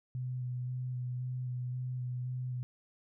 sine tone with vibrato, 125.6 Hz, B2, 30 cents sharp, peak -34 dBFS, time 0.15-2.63 s, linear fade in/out 0 ms, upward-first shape square, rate 1.9 Hz, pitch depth 14 cents each way, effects none

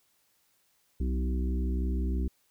harmonic tone with a mistuned harmonic, 63.4 Hz, B1, 46 cents sharp, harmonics 1 / 3 / 4 / 5 / 6, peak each -27 / -37 / -39 / -41 / -43 dBFS, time 1-2.28 s, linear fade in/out 5 ms, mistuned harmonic 4, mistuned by +17 cents, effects white hiss -70 dBFS RMS until 2.5 s

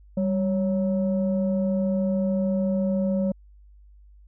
sine tone pair together, 196 / 554.4 Hz, G3 / C#5, 0 / 0 cents, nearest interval octave + tritone, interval 1800 cents, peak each -21 / -26 dBFS, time 0.17-3.32 s, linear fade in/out 5 ms, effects tanh soft clip ceiling -15 dBFS + added 50 Hz sine -48 dBFS peak until 4.27 s

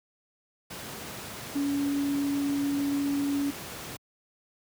sine tone in noise, 282.5 Hz, C#4, 33 cents sharp, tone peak -25 dBFS, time 1.55-3.51 s, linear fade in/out 10 ms, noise pink, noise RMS -39 dBFS, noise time 0.7-3.97 s, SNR +11 dB, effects high-pass 100 Hz 12 dB/octave

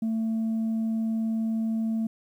sine tone, 223.4 Hz, A3, 27 cents sharp, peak -22 dBFS, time 0.02-2.07 s, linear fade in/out 5 ms, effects tanh soft clip ceiling -23 dBFS + 10-bit

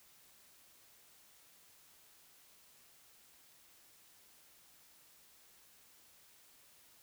silence, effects white hiss -64 dBFS RMS until 7.02 s

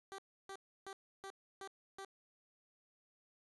15% pulse tone bursts, 389.4 Hz, G4, 12 cents flat, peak -40 dBFS, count 6, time 0.12-2.048 s, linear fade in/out 0 ms, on 63 ms, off 310 ms, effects resampled to 24000 Hz

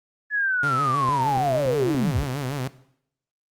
sine linear sweep, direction down, 1719 to 32.03 Hz, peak -20 dBFS, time 0.3-2.24 s, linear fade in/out 50 ms
sawtooth tone with vibrato, 135.6 Hz, C#3, 38 cents flat, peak -22 dBFS, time 0.63-2.68 s, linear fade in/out 5 ms, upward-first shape sine, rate 6.4 Hz, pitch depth 140 cents each way
click train, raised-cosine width 2 ms, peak -20 dBFS, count 5, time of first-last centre 1.09-2.233 s, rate 3.5 Hz
effects noise-tail reverb RT60 0.7 s tail -17 dB re dry + Opus 32 kbps

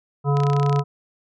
harmonic tone, 142.3 Hz, C#3, 46 cents sharp, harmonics 1 / 3 / 5 / 7 / 9, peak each -17 / -25 / -29 / -29 / -31 dBFS, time 0.24-0.84 s, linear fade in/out 50 ms
click train, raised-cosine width 0.2 ms, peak -15 dBFS, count 14, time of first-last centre 0.37-0.793 s, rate 30.7 Hz
effects none

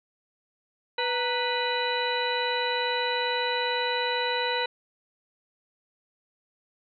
harmonic tone with a mistuned harmonic, 493.9 Hz, B4, in tune, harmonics 1 / 2 / 3 / 4 / 5 / 6 / 8, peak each -30 / -30 / -34 / -34 / -36 / -36 / -32 dBFS, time 0.98-4.66 s, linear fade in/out 5 ms, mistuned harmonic 2, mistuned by -100 cents, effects none

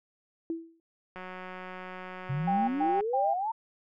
sine tone with exponential decay, 329.6 Hz, E4, in tune, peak -27 dBFS, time 0.5-0.8 s, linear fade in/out 1 ms, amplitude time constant 64 ms
click train, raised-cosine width 0.5 ms, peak -27 dBFS, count 341, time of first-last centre 1.16-3.008 s, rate 184 Hz
sine exponential sweep, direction up, 130 to 932.3 Hz, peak -28 dBFS, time 2.29-3.52 s, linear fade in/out 10 ms
sine tone bursts, 794 Hz, G5, 22 cents sharp, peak -25 dBFS, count 3, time 2.47-3.34 s, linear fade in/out 10 ms, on 210 ms, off 120 ms
effects none

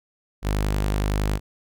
sawtooth tone, 50.8 Hz, G#1, 38 cents flat, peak -17 dBFS, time 0.42-1.4 s, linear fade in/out 50 ms, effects none

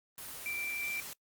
sine tone in noise, 2349 Hz, D7, in tune, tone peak -35 dBFS, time 0.46-1 s, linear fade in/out 0 ms, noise white, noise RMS -44 dBFS, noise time 0.18-1.13 s, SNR +6 dB, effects noise-tail reverb RT60 0.1 s tail -23 dB re dry + Opus 24 kbps

